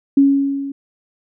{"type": "tone with level ramp", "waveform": "sine", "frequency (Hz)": 277.2, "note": "C#4", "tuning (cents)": 0, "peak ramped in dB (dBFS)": [-6, -24], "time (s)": [0.17, 0.72], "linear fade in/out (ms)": 5, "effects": []}